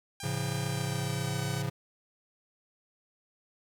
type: tone with pitch glide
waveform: 5% pulse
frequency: 797 to 756.2 Hz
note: G5 to F#5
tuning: +28 to +38 cents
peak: -27 dBFS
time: 0.2-1.62 s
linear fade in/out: 2 ms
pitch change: -90 cents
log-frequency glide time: 0.66-1.43 s
type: chord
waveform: square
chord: A augmented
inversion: none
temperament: just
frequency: 110 / 137.5 / 171.88 Hz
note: A2 / C#3 / E#3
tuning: 0 / -14 / -27 cents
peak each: -37 / -34 / -38 dBFS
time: 0.23-1.7 s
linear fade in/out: 10 ms
effects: none